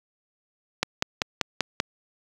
click train, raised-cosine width 0.2 ms, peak -4 dBFS, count 6, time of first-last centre 0.83-1.801 s, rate 5.15 Hz, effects high-pass 80 Hz 12 dB/octave + 7-bit

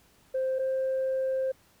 sine tone pair in turn, 523.3 / 526.6 Hz, C5 / C5, 0 / +11 cents, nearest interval unison, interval 11 cents, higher second, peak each -24 dBFS, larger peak neither, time 0.34-0.59 / 0.59-1.52 s, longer second, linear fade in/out 10 ms, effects tanh soft clip ceiling -23 dBFS + pink hiss -62 dBFS RMS until 1.8 s

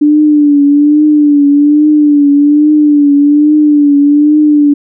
sine tone with vibrato, 293.7 Hz, D4, in tune, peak -3 dBFS, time 0.01-4.74 s, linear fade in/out 10 ms, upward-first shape triangle, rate 1.2 Hz, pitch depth 62 cents each way, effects none

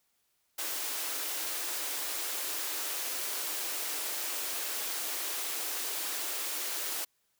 white high-pass noise, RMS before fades -35 dBFS, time 0.58-7.05 s, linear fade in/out 10 ms, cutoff 280 Hz, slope 96 dB/octave, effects white hiss -75 dBFS RMS until 7.39 s

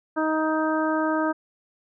harmonic tone, 313.5 Hz, D#4, 13 cents sharp, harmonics 1 / 2 / 3 / 4 / 5, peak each -24 / -27 / -29 / -30 / -31 dBFS, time 0.16-1.33 s, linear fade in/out 20 ms, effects none

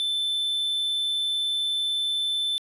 triangle tone, 3529 Hz, A7, 4 cents sharp, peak -22 dBFS, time 0-2.58 s, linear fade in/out 0 ms, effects resampled to 32000 Hz + 10-bit

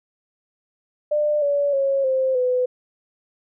sine tone with pitch steps, 597 / 571.7 / 547.5 / 524.2 / 502 Hz, D5 / D5 / C#5 / C5 / B4, +28 / -47 / -22 / +3 / +28 cents, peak -17 dBFS, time 1.11-2.66 s, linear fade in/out 10 ms, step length 310 ms, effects none

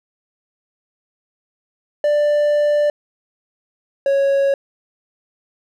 triangle tone pair in turn, 590 / 552.8 Hz, D5 / C#5, +8 / -5 cents, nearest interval minor second, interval 113 cents, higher first, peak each -11 dBFS, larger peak neither, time 2.04-2.9 / 4.06-4.54 s, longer first, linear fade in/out 2 ms, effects none

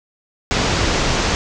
pink low-pass noise, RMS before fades -18 dBFS, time 0.51-1.35 s, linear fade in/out 0 ms, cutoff 7000 Hz, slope 48 dB/octave, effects none

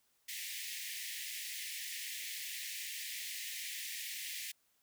pink high-pass noise, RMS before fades -43 dBFS, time 0.28-4.52 s, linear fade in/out 10 ms, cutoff 1800 Hz, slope 96 dB/octave, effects white hiss -75 dBFS RMS until 4.82 s

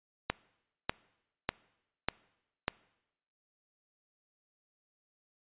click train, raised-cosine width 0.3 ms, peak -12 dBFS, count 5, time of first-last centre 0.3-2.681 s, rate 1.68 Hz, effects noise-tail reverb RT60 0.9 s tail -23 dB re dry + resampled to 8000 Hz

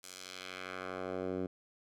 10% pulse tone with band-pass filter sweep, 92.5 Hz, F#2, in tune, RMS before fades -41 dBFS, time 0.03-1.47 s, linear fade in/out 10 ms, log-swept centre 8300 to 290 Hz, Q 1, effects none

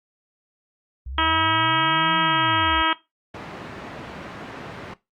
sine linear two-way sweep, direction up then down, 60 to 174.61 to 60 Hz, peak -30 dBFS, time 1.06-2.82 s, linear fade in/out 5 ms, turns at 2.18 s
harmonic tone, 321.4 Hz, E4, 44 cents flat, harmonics 1 / 2 / 3 / 4 / 5 / 6 / 7 / 8 / 9 / 10, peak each -29 / -34 / -23 / -23 / -28 / -30 / -31 / -34 / -30 / -24 dBFS, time 1.18-2.93 s, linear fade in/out 2 ms
pink band-pass noise, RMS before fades -37 dBFS, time 3.34-4.94 s, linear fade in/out 5 ms, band 130 to 2200 Hz, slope 12 dB/octave
effects noise-tail reverb RT60 0.2 s tail -17 dB re dry + Opus 48 kbps

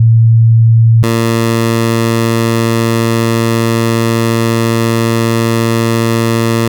sine / 15% pulse tone pair in turn, 113.9 / 114.63 Hz, A#2 / A#2, -40 / -29 cents, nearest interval unison, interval 11 cents, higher second, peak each -3 dBFS, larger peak neither, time 0-1.03 / 1.03-6.68 s, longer second, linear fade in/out 5 ms, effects none

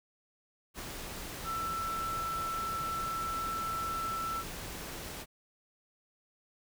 sine tone in noise, 1331 Hz, E6, 16 cents sharp, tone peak -33 dBFS, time 1.44-4.44 s, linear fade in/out 50 ms, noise pink, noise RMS -42 dBFS, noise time 0.74-5.26 s, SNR +6 dB, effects none

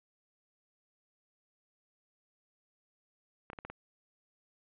clicks, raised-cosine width 0.5 ms, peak -28 dBFS, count 5, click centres 3.501 / 3.532 / 3.588 / 3.65 / 3.7 s, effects resampled to 8000 Hz

